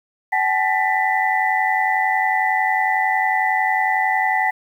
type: tone cluster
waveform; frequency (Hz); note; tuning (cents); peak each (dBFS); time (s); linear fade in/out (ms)
sine; 763 / 854 / 1798 / 1983; G5 / G#5 / A6 / B6; -47 / +48 / +37 / +7; -21 / -21 / -27 / -20; 0.32-4.51; 10
effects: 8-bit